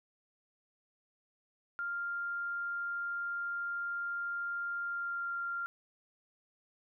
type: tone with pitch glide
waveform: sine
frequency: 1396.9 to 1388.9 Hz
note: F6 to F6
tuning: 0 to -10 cents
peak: -34 dBFS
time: 1.79-5.66 s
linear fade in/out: 0 ms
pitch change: -10 cents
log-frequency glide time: 4.84-5.29 s
effects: none